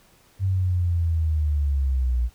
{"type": "linear sweep", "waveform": "sine", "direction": "down", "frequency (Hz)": [97, 58.27], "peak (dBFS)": -19, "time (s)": [0.39, 2.3], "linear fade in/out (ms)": 50, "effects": ["pink hiss -57 dBFS RMS until 2.34 s"]}